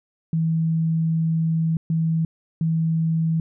sine tone bursts at uneven times, 162.3 Hz, E3, 27 cents flat, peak -18 dBFS, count 3, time 0.33-1.77 / 1.9-2.25 / 2.61-3.4 s, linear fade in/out 2 ms, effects none

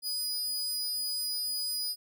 sawtooth tone, 4949 Hz, D#8, 10 cents flat, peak -28 dBFS, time 0.02-1.96 s, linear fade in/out 50 ms, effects none

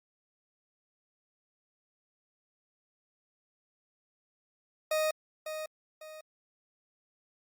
40% pulse tone with echo, 622.3 Hz, D#5, in tune, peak -26 dBFS, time 4.91-5.11 s, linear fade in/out 5 ms, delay 550 ms, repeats 2, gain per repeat -9 dB, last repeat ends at 6.21 s, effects Opus 48 kbps

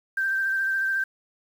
sine tone with vibrato, 1568 Hz, G6, in tune, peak -22 dBFS, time 0.17-1.04 s, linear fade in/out 5 ms, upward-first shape triangle, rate 14 Hz, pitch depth 23 cents each way, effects 8-bit

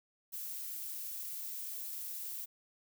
violet noise, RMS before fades -42 dBFS, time 0.32-2.46 s, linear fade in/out 20 ms, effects none

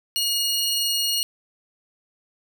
sawtooth tone pair together, 2876 / 4325 Hz, F#7 / C#8, -50 / -43 cents, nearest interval perfect fifth, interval 707 cents, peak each -21 dBFS, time 0.16-1.23 s, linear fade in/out 0 ms, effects none

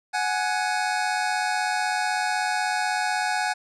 25% pulse tone pair together, 740 / 836.1 Hz, F#5 / G#5, 0 / +11 cents, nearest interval major second, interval 211 cents, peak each -22 dBFS, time 0.13-3.54 s, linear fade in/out 20 ms, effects resampled to 22050 Hz

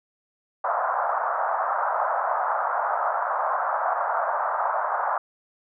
pink band-pass noise, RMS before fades -25 dBFS, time 0.64-5.18 s, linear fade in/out 5 ms, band 630 to 1400 Hz, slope 48 dB/octave, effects none

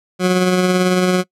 20% pulse tone with tremolo, 182.5 Hz, F#3, 24 cents flat, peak -6 dBFS, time 0.19-1.24 s, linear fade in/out 50 ms, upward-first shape triangle, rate 18 Hz, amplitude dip 35%, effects noise-tail reverb RT60 0.1 s tail -24 dB re dry + low-pass 10000 Hz 12 dB/octave

